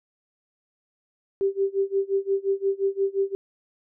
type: tone with tremolo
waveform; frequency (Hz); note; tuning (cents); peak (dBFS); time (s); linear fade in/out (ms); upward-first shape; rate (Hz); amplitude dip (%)
sine; 392; G4; 0; -18; 1.41-3.35; 0; sine; 5.7; 95
effects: none